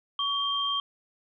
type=tone pair together; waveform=sine; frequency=1127 / 3178 Hz; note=C#6 / G7; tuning=+28 / +23 cents; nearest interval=octave + tritone; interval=1795 cents; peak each=-30 / -27 dBFS; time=0.19-0.8 s; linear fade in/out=2 ms; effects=none